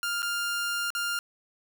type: tone with dropouts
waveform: sawtooth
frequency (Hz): 1400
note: F6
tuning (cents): +4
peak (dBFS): -24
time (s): 0.03-1.19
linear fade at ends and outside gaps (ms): 1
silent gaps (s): 0.221-0.228 / 0.904-0.95
effects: none